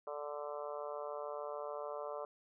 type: harmonic tone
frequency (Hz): 146.83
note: D3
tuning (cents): 0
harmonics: 3 / 4 / 5 / 6 / 7 / 8 / 9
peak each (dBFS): -46 / -43 / -50 / -54 / -49 / -50 / -54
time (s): 0.07-2.25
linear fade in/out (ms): 2
effects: none